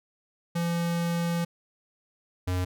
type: tone pair in turn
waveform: square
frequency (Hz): 170.3 / 90.89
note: F3 / F#2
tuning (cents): -43 / -30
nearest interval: major seventh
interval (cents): 1087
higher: first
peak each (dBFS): -26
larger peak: neither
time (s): 0.55-1.45 / 2.47-2.65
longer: first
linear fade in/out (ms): 10
effects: none